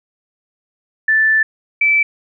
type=tone pair in turn; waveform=sine; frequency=1760 / 2318 Hz; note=A6 / D7; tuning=0 / -23 cents; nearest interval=perfect fourth; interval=477 cents; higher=second; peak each=-10 dBFS; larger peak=neither; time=1.08-1.43 / 1.81-2.03 s; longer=first; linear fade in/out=5 ms; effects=none